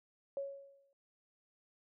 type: tone with exponential decay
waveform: sine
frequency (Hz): 554.4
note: C#5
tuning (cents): 0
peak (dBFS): -34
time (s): 0.37-0.93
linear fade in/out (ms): 1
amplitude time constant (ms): 120
effects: none